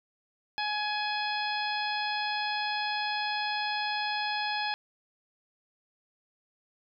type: harmonic tone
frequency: 840 Hz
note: G#5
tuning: 19 cents sharp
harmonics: 1 / 2 / 3 / 4 / 5 / 6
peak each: -32 / -35 / -37 / -38 / -39 / -40 dBFS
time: 0.58-4.74 s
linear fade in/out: 0 ms
effects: none

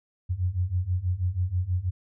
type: beating tone pair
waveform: sine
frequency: 87.31 / 93.51 Hz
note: F2 / F#2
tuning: 0 / +19 cents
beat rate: 6.2 Hz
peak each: -28 / -26 dBFS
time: 0.29-1.91 s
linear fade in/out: 20 ms
effects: none

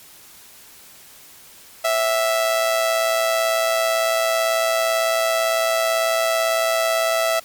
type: tone with amplitude modulation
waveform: sawtooth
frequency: 659.3 Hz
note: E5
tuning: in tune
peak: -11 dBFS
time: 1.84-7.4 s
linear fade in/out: 10 ms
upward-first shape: sine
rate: 118 Hz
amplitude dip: 50%
effects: white hiss -45 dBFS RMS until 7.44 s + MP3 96 kbps

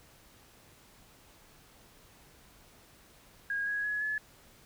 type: tone with pitch steps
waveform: sine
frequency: 1635 / 1660.7 / 1686.8 / 1713.3 Hz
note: G#6 / G#6 / G#6 / A6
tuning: -28 / -1 / +26 / -47 cents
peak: -30 dBFS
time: 3.5-4.18 s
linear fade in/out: 2 ms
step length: 170 ms
effects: pink hiss -59 dBFS RMS until 4.65 s

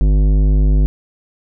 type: tone with tanh clipping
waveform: sine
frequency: 50.5 Hz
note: G#1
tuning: 48 cents flat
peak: -11 dBFS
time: 0.01-0.86 s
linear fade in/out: 0 ms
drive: 14 dB
effects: none

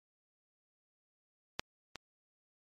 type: clicks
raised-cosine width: 0.2 ms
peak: -15 / -24 dBFS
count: 2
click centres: 1.595 / 1.957 s
effects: MP3 64 kbps

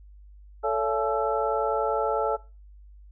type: tone cluster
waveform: sine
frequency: 440.4 / 565 / 676 / 856 / 1330 Hz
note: A4 / C#5 / E5 / A5 / E6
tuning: +2 / +33 / +43 / -48 / +15 cents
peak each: -27 / -29 / -31 / -29 / -31 dBFS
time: 0.63-2.37 s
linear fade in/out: 20 ms
effects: noise-tail reverb RT60 0.3 s tail -20 dB re dry + added 50 Hz sine -46 dBFS peak until 3.11 s

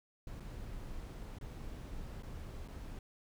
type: noise with dropouts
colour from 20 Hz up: brown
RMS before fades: -45 dBFS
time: 0.27-2.99 s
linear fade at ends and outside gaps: 2 ms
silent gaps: 0.399-0.404 / 1.386-1.411 / 2.225-2.232 / 2.678-2.684 s
effects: none

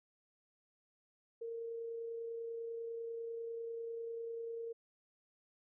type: tone with amplitude modulation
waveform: sine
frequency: 460.8 Hz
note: A#4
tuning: 20 cents flat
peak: -39 dBFS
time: 1.41-4.73 s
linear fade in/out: 10 ms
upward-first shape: sine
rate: 30.1 Hz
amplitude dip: 25%
effects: none

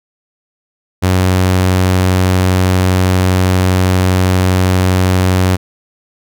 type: tone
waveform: sawtooth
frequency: 92.5 Hz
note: F#2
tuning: in tune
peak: -5 dBFS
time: 1.02-5.57 s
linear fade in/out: 20 ms
effects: none

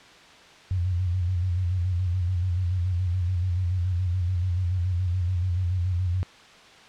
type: tone with vibrato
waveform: sine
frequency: 90 Hz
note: F#2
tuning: 47 cents flat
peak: -22 dBFS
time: 0.71-6.23 s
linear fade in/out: 0 ms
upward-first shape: square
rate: 7 Hz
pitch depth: 61 cents each way
effects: white hiss -49 dBFS RMS until 6.88 s + low-pass 4000 Hz 12 dB/octave

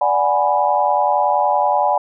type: chord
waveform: sine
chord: G# half-diminished seventh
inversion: second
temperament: equal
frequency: 587.3 / 740 / 830.6 / 987.8 Hz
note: D5 / F#5 / G#5 / B5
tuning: 0 / 0 / 0 / 0 cents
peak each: -20 / -19 / -17 / -20 dBFS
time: 0.01-1.98 s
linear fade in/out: 5 ms
effects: none

